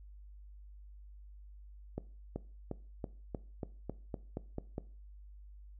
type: accelerating click train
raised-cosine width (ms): 2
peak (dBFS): -24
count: 11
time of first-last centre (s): 1.98-4.781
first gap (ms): 380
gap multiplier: 0.93
effects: noise-tail reverb RT60 0.4 s tail -19 dB re dry + added 50 Hz sine -50 dBFS peak until 5.79 s